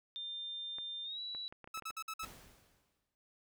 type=tone with pitch glide; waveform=sine; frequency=3600 to 3926 Hz; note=A7 to B7; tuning=+39 to -11 cents; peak=-40 dBFS; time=0.16-1.48 s; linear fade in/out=0 ms; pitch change=+150 cents; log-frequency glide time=1.04-1.2 s
type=clicks; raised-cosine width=0.5 ms; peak=-36 dBFS; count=8; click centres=0.785 / 1.349 / 1.525 / 1.643 / 1.675 / 1.775 / 1.823 / 1.905 s
type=tone bursts; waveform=sawtooth; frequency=1301 Hz; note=E6; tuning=23 cents flat; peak=-36 dBFS; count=5; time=1.74-2.251 s; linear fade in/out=5 ms; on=59 ms; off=54 ms
type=noise with exponential decay; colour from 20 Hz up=pink; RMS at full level=-50 dBFS; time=2.23-3.15 s; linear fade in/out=0 ms; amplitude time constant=200 ms
effects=none